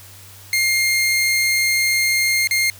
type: tone with dropouts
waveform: sawtooth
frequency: 2121 Hz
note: C7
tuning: 23 cents sharp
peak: -12 dBFS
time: 0.53-2.7 s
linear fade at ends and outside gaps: 1 ms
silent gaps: 2.473-2.51 s
effects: added 97 Hz sine -44 dBFS peak until 2.79 s + white hiss -43 dBFS RMS until 2.79 s